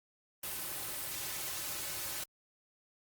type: noise with comb filter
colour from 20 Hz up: white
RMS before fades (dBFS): -39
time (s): 0.43-2.24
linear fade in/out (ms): 5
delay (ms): 4.3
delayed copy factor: -0.7
effects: Opus 32 kbps